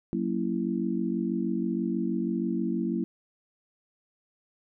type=chord; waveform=sine; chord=F# dominant seventh; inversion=none; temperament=just; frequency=185 / 231.2 / 277.5 / 333 Hz; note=F#3 / A#3 / C#4 / E4; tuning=0 / -14 / +2 / +18 cents; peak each=-31 / -30 / -35 / -31 dBFS; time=0.13-3.04 s; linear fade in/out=0 ms; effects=none